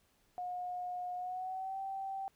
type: tone with pitch glide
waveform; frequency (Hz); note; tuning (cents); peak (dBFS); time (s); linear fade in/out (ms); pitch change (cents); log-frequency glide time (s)
sine; 720 to 776.1; F#5 to G5; -47 to -18; -37; 0.38-2.28; 0; +129; 1.16-1.79
effects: pink hiss -72 dBFS RMS until 2.35 s